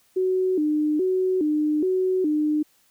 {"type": "tone with vibrato", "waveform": "sine", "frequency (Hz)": 335.7, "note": "E4", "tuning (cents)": 32, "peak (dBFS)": -19, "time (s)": [0.16, 2.63], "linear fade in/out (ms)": 10, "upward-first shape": "square", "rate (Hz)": 1.2, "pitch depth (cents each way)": 180, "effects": ["white hiss -62 dBFS RMS until 2.9 s"]}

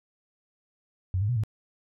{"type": "tone with pitch steps", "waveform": "sine", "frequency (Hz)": [92.8, 103.2, 123.2, 108], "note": ["F#2", "G#2", "B2", "A2"], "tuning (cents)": [6, -10, -4, -32], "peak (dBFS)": -23, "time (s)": [1.14, 1.436], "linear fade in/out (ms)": 0, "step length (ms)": 74, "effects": []}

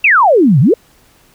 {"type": "exponential two-way sweep", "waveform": "sine", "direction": "down then up", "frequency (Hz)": [2765, 118.8, 519], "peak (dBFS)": -5, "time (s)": [0.04, 0.74], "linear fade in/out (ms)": 5, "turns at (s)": 0.6, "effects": ["pink hiss -49 dBFS RMS until 1.34 s"]}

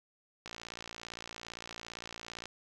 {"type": "click train", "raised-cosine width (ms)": 0.2, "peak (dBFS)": -25, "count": 116, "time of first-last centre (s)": [0.46, 2.457], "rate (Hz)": 57.6, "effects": []}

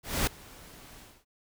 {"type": "noise with ADSR envelope", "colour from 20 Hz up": "pink", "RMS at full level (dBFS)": -26, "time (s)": [0.03, 1.25], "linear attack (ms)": 240, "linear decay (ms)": 5, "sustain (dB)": -24, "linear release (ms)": 250, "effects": []}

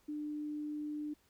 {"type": "tone", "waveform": "sine", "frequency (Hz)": 298.9, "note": "D4", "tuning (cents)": 31, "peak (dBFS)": -37, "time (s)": [0.08, 1.14], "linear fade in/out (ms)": 10, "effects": ["pink hiss -71 dBFS RMS until 1.29 s"]}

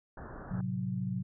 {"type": "low-pass noise", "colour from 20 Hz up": "pink", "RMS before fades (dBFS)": -45, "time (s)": [0.17, 0.61], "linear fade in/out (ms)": 2, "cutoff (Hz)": 1700, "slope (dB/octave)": 96}
{"type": "chord", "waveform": "sine", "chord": "F# diminished", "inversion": "first", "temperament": "equal", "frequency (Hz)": [110, 130.81, 185], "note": ["A2", "C3", "F#3"], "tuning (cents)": [0, 0, 0], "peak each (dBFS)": [-38, -36, -34], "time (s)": [0.5, 1.23], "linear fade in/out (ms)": 20}
{"effects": []}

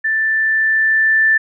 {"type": "tone with level ramp", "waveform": "sine", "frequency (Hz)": 1767, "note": "A6", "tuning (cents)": 7, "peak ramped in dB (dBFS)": [-14, -9], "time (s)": [0.04, 1.38], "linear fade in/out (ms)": 10, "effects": []}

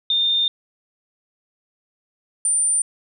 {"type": "tone pair in turn", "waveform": "sine", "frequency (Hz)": [3623, 9156], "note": ["A7", "D9"], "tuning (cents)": [50, -45], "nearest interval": "octave + major third", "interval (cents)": 1605, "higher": "second", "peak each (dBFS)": -16, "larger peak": "neither", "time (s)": [[0.1, 0.48], [2.45, 2.82]], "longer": "first", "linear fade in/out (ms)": 2, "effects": []}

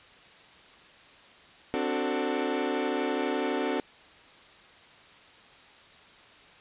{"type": "chord", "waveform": "30% pulse", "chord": "D dominant seventh", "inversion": "third", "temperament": "equal with one note detuned", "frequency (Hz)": [261.6, 293.7, 370, 444.9], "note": ["C4", "D4", "F#4", "A4"], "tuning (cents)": [0, 0, 0, 19], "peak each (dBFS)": -30, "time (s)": [1.74, 3.8], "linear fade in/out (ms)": 0, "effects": ["white hiss -53 dBFS RMS until 6.6 s", "resampled to 8000 Hz"]}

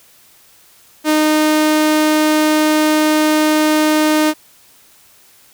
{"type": "tone", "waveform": "sawtooth", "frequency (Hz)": 307.4, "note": "D#4", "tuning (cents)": -21, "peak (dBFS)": -7, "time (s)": [1.04, 4.34], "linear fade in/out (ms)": 50, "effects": ["white hiss -48 dBFS RMS until 5.53 s"]}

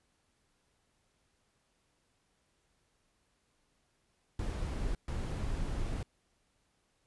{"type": "noise bursts at uneven times", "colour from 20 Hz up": "brown", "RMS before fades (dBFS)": -35, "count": 2, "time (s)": [[4.39, 4.95], [5.08, 6.03]], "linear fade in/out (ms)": 2, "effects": ["pink hiss -75 dBFS RMS until 7.06 s", "resampled to 24000 Hz"]}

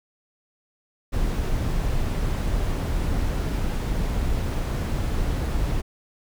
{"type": "noise", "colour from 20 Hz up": "brown", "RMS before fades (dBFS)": -24, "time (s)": [1.12, 5.82], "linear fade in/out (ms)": 20, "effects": []}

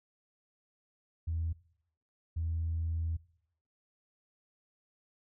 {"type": "tone bursts at uneven times", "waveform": "sine", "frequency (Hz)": 82.1, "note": "E2", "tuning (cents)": -6, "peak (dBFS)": -30, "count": 2, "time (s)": [[1.27, 1.53], [2.36, 3.17]], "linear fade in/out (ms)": 10, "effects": ["noise-tail reverb RT60 0.7 s tail -21 dB re dry", "tanh soft clip ceiling -26 dBFS"]}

